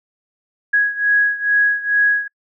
sine beating tone pair, 1661.2 / 1663.5 Hz, G#6 / G#6, 0 / +2 cents, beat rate 2.3 Hz, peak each -15 / -18 dBFS, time 0.73-2.28 s, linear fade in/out 10 ms, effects noise-tail reverb RT60 0.1 s tail -26 dB re dry

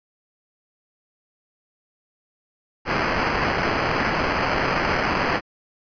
blue noise with sample-and-hold, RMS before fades -22 dBFS, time 2.85-5.41 s, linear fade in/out 50 ms, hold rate 3675 Hz, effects resampled to 11025 Hz

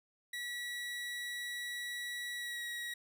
30% pulse tone with pitch glide, 1938 to 1909.1 Hz, B6 to A#6, -33 to +41 cents, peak -36 dBFS, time 0.33-2.94 s, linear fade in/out 5 ms, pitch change -26 cents, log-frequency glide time 2.36-2.62 s, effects none

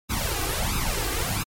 pink noise with flanger, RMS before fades -26 dBFS, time 0.09-1.44 s, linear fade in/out 20 ms, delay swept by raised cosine 0.78 to 2.58 ms, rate 1.5 Hz, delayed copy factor +0.85, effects MP3 64 kbps

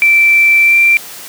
sine tone with pitch glide, 2337 to 2357 Hz, D7 to D7, -9 to +6 cents, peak -5 dBFS, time 0.02-0.97 s, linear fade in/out 0 ms, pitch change +15 cents, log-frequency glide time 0.62-0.76 s, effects white hiss -30 dBFS RMS until 1.28 s + high-pass 150 Hz 12 dB/octave

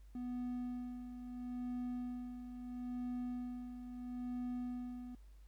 triangle tone with tremolo, 246.9 Hz, B3, in tune, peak -36 dBFS, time 0.15-5.15 s, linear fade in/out 2 ms, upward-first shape sine, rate 0.75 Hz, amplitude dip 60%, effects added 50 Hz sine -55 dBFS peak until 5.47 s + pink hiss -75 dBFS RMS until 5.47 s

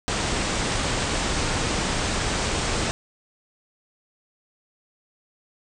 pink low-pass noise, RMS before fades -25 dBFS, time 0.08-2.91 s, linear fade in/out 0 ms, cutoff 8900 Hz, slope 96 dB/octave, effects none

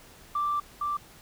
sine tone pair in turn, 1174.7 / 1174.7 Hz, D6 / D6, 0 / 0 cents, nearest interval unison, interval 0 cents, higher neither, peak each -24 / -26 dBFS, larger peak first, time 0.35-0.6 / 0.81-0.97 s, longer first, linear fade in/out 5 ms, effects tanh soft clip ceiling -20 dBFS + pink hiss -52 dBFS RMS until 1.21 s

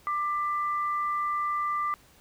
sine tone pair together, 1185 / 1992.9 Hz, D6 / B6, +15 / +15 cents, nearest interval major sixth, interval 900 cents, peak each -26 / -38 dBFS, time 0.07-1.94 s, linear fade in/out 0 ms, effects pink hiss -58 dBFS RMS until 2.2 s

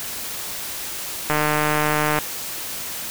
click train, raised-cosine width 0.5 ms, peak -5 dBFS, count 135, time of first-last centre 1.3-2.187 s, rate 151 Hz, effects white hiss -30 dBFS RMS until 3.1 s

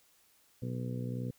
harmonic tone, 61.74 Hz, B1, in tune, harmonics 2 / 3 / 4 / 5 / 6 / 7 / 8, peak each -36 / -42 / -41 / -52 / -52 / -50 / -47 dBFS, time 0.62-1.31 s, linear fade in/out 5 ms, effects white hiss -67 dBFS RMS until 1.38 s

